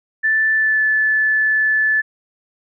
sine tone with pitch glide, 1760 to 1738.8 Hz, A6 to A6, 0 to -21 cents, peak -13 dBFS, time 0.23-2.02 s, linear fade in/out 20 ms, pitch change -21 cents, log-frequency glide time 0.55-0.82 s, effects none

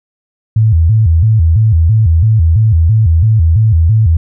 sine tone with vibrato, 94.9 Hz, F#2, 44 cents sharp, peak -5 dBFS, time 0.56-4.17 s, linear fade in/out 5 ms, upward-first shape square, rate 3 Hz, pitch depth 260 cents each way, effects none

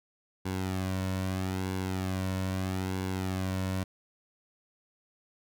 sawtooth tone with flanger, 94 Hz, F#2, 28 cents sharp, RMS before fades -32 dBFS, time 0.45-3.84 s, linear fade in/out 10 ms, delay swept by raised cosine 1.6 to 2.5 ms, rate 0.78 Hz, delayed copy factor -0.6, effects none

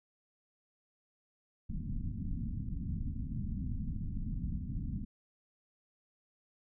pink low-pass noise, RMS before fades -37 dBFS, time 1.69-5.05 s, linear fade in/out 10 ms, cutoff 250 Hz, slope 48 dB/octave, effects none

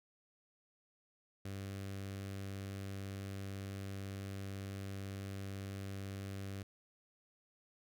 sawtooth tone with notch filter, 98 Hz, G2, in tune, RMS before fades -44 dBFS, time 1.45-6.63 s, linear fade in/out 5 ms, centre 910 Hz, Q 1.7, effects none

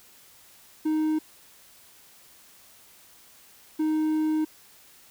triangle tone pair in turn, 311.1 / 311.1 Hz, D#4 / D#4, 0 / 0 cents, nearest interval unison, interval 0 cents, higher neither, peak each -20 dBFS, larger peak neither, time 0.85-1.19 / 3.79-4.45 s, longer second, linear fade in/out 10 ms, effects white hiss -54 dBFS RMS until 5.1 s

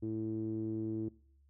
sawtooth tone with low-pass filter, 110 Hz, A2, in tune, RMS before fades -37 dBFS, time 0.02-1.09 s, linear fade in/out 10 ms, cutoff 330 Hz, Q 6.1, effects noise-tail reverb RT60 0.6 s tail -24 dB re dry + added 70 Hz sine -63 dBFS peak until 1.49 s

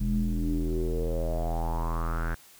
square tone with low-pass filter sweep, 41.2 Hz, E1, in tune, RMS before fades -28 dBFS, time 0-2.35 s, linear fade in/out 10 ms, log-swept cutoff 180 to 1600 Hz, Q 6.8, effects white hiss -54 dBFS RMS until 2.59 s

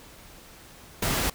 pink noise, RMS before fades -26 dBFS, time 1.02-1.3 s, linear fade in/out 5 ms, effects pink hiss -49 dBFS RMS until 1.34 s

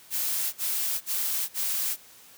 blue noise bursts, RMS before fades -28 dBFS, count 4, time 0.1-1.967 s, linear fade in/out 50 ms, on 430 ms, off 49 ms, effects white hiss -52 dBFS RMS until 2.37 s + high-pass 60 Hz 12 dB/octave

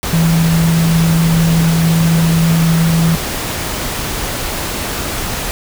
sine tone in noise, 164.81 Hz, E3, in tune, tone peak -9 dBFS, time 0.13-3.15 s, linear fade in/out 0 ms, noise pink, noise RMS -20 dBFS, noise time 0.03-5.51 s, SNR +8 dB, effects none

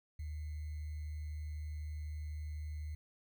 sine tone with sample-and-hold, 76 Hz, D#2, 40 cents flat, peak -39 dBFS, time 0.19-2.95 s, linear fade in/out 5 ms, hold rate 2100 Hz, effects none

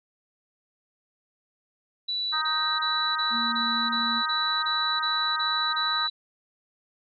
sine tone bursts, 3951 Hz, B7, in tune, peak -26 dBFS, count 11, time 2.08-6.1 s, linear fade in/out 10 ms, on 340 ms, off 28 ms
harmonic tone, 312.4 Hz, D#4, 7 cents sharp, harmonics 3 / 4 / 5 / 6, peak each -34 / -28 / -31 / -39 dBFS, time 2.32-6.08 s, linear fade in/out 20 ms
sine tone, 233.1 Hz, A#3, in tune, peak -32 dBFS, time 3.3-4.23 s, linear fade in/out 50 ms
effects none

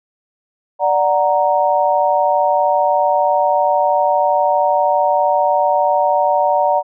sine chord, D augmented, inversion none, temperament equal, 587.3 / 740 / 932.3 Hz, D5 / F#5 / A#5, 0 / 0 / 0 cents, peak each -16 dBFS, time 0.79-6.83 s, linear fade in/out 50 ms, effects none

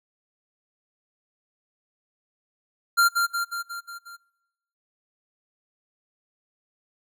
square tone with echo, 1387 Hz, F6, 12 cents flat, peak -16 dBFS, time 2.97-3.09 s, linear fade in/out 20 ms, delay 180 ms, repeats 6, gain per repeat -4 dB, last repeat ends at 4.17 s, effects noise-tail reverb RT60 1.0 s tail -24 dB re dry

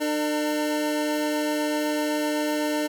25% pulse tone pair together, 300.5 / 454.7 Hz, D4 / A#4, +40 / -43 cents, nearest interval perfect fifth, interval 717 cents, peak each -20 / -29 dBFS, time 0-2.88 s, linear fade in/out 20 ms, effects none

